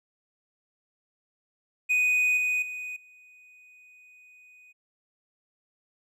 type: tone with level steps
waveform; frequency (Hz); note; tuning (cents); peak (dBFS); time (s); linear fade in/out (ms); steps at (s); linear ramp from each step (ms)
triangle; 2489; D#7; 0; -19 / -22 / -32 / -50; 1.89-4.73; 20; 2.37 / 2.62 / 2.96; 5
effects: none